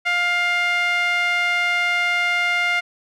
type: tone with band-pass filter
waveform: sawtooth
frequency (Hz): 704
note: F5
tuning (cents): +14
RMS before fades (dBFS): -20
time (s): 0.05-2.81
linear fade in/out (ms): 20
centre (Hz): 2000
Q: 3.1
effects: none